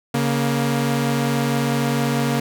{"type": "tone pair together", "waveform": "sawtooth", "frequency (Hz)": [139.97, 235.4], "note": ["C#3", "A#3"], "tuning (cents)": [17, 17], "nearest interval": "major sixth", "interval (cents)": 900, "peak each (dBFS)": -17, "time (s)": [0.14, 2.4], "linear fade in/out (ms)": 5, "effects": []}